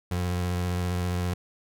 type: tone with vibrato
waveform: 30% pulse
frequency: 89.3 Hz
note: F2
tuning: 39 cents sharp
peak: -23 dBFS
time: 0.11-1.34 s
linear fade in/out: 5 ms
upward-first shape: triangle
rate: 15 Hz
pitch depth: 26 cents each way
effects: none